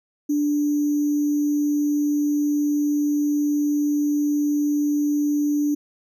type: tone with sample-and-hold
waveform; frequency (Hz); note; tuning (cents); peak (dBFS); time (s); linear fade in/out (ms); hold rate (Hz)
sine; 293.7; D4; 0; -18; 0.29-5.75; 10; 6300
effects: none